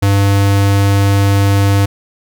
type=tone; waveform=square; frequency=99.5 Hz; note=G2; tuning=26 cents sharp; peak=-9 dBFS; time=0.02-1.86 s; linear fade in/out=10 ms; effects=none